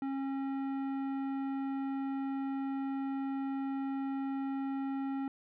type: tone with tanh clipping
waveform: triangle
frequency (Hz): 271.7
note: C#4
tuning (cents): -35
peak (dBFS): -35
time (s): 0.02-5.28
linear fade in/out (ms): 2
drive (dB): 17
effects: none